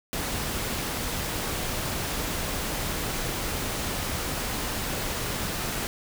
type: noise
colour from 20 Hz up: pink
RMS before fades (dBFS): -30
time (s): 0.13-5.87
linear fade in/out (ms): 0
effects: none